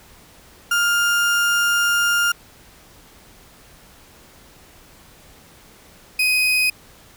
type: tone pair in turn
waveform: 35% pulse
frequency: 1406 / 2505 Hz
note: F6 / D#7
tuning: +11 / +11 cents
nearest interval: minor seventh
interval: 1000 cents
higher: second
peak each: -14 dBFS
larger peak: neither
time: 0.71-2.32 / 6.19-6.7 s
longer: first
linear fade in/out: 5 ms
effects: pink hiss -48 dBFS RMS until 7.16 s